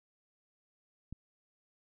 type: click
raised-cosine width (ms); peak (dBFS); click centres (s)
5; -30; 1.126
effects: none